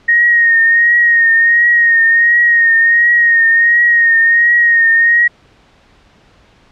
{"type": "tone with vibrato", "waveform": "sine", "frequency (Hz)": 1864.7, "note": "A#6", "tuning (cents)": 0, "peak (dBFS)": -6, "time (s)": [0.08, 5.28], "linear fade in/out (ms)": 10, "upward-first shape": "triangle", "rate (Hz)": 1.4, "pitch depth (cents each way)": 42, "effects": ["pink hiss -48 dBFS RMS until 6.71 s", "low-pass 4000 Hz 12 dB/octave"]}